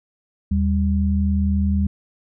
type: tone pair together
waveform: sine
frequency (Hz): 78.22 / 197.9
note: D#2 / G3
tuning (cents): +10 / +17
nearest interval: octave + major third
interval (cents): 1607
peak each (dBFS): -18 / -20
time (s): 0.51-1.87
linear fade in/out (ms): 5
effects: none